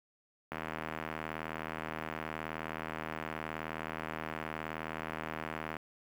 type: click train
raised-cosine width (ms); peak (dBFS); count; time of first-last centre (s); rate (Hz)
0.5; -22; 416; 0.52-5.767; 79.1
effects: high-pass 60 Hz 12 dB/octave + 8-bit